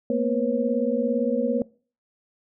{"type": "tone cluster", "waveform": "sine", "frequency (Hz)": [228.2, 246, 484.4, 543], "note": ["A#3", "B3", "B4", "C#5"], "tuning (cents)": [-37, -7, -34, -36], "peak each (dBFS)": -26, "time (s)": [0.1, 1.62], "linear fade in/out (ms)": 2, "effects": ["noise-tail reverb RT60 0.4 s tail -23 dB re dry"]}